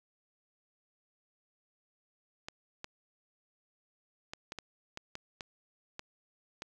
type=clicks; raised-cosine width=0.2 ms; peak=-23 dBFS; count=10; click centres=2.485 / 2.844 / 4.335 / 4.521 / 4.587 / 4.974 / 5.154 / 5.408 / 5.994 / 6.621 s; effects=none